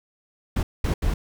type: noise bursts at uneven times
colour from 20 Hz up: brown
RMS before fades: -22 dBFS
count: 3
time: 0.56-0.63 / 0.84-0.94 / 1.02-1.14 s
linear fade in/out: 5 ms
effects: none